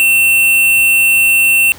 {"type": "tone", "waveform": "square", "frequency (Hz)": 2700, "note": "E7", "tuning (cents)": 41, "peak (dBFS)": -8, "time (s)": [0, 1.72], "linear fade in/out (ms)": 0, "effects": ["pink hiss -36 dBFS RMS until 1.78 s"]}